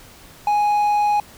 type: tone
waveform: triangle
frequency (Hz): 830.6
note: G#5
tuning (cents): 0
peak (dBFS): -13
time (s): 0.47-1.2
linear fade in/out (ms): 2
effects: pink hiss -45 dBFS RMS until 1.37 s